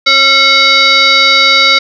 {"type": "tone with frequency modulation", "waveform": "sine", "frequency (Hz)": 3000, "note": "F#7", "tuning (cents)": 23, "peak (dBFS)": -4, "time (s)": [0.06, 1.79], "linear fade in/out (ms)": 10, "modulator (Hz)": 819, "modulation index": 2.2, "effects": []}